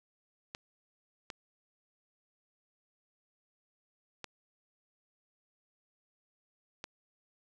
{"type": "clicks", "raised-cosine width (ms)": 0.2, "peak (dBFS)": -23, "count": 4, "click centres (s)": [0.549, 1.302, 4.243, 6.841], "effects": []}